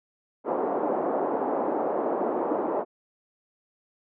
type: band-pass noise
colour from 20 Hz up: pink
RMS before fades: -27 dBFS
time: 0.44-2.85 s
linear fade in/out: 50 ms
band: 300 to 910 Hz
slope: 24 dB/octave
effects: none